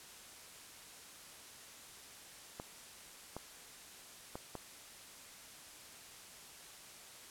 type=clicks; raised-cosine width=1 ms; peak=-28 dBFS; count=4; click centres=2.599 / 3.366 / 4.355 / 4.553 s; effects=white hiss -54 dBFS RMS until 7.3 s + low-pass 11000 Hz 12 dB/octave